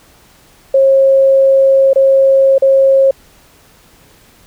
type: tone with dropouts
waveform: sine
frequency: 540 Hz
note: C#5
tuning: 45 cents flat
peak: -5 dBFS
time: 0.74-3.11 s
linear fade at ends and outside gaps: 5 ms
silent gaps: 1.933-1.958 / 2.582-2.621 s
effects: pink hiss -46 dBFS RMS until 4.46 s